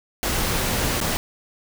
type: noise with dropouts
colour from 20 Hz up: pink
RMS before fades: -23 dBFS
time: 0.23-1.17 s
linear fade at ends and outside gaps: 0 ms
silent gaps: 1.003-1.013 s
effects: none